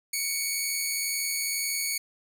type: tone pair together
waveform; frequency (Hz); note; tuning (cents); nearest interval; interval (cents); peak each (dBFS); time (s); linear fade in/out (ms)
10% pulse; 2218 / 2300; C#7 / D7; 0 / -37; minor second; 63; -19 / -25; 0.13-1.98; 5
effects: none